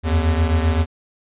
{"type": "beating tone pair", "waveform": "square", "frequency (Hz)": [79.2, 86.9], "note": ["D#2", "F2"], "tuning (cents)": [31, -8], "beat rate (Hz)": 7.7, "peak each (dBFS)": [-17, -22], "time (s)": [0.03, 0.86], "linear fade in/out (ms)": 50, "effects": ["resampled to 8000 Hz"]}